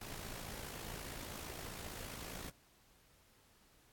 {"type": "noise with amplitude modulation", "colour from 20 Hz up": "pink", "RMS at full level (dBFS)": -45, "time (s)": [0.01, 2.5], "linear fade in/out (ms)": 5, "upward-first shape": "sine", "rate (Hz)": 55.1, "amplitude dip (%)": 55, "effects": ["pink hiss -68 dBFS RMS until 3.92 s", "AAC 64 kbps"]}